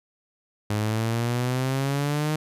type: exponential sweep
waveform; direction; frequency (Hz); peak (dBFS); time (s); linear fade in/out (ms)
sawtooth; up; 103.83 to 155.3; -19; 0.7-2.36; 5
effects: resampled to 32000 Hz